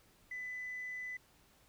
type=tone; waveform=sine; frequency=2000 Hz; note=B6; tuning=21 cents sharp; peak=-39 dBFS; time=0.31-1.17 s; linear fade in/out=5 ms; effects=tanh soft clip ceiling -36 dBFS + pink hiss -67 dBFS RMS until 1.68 s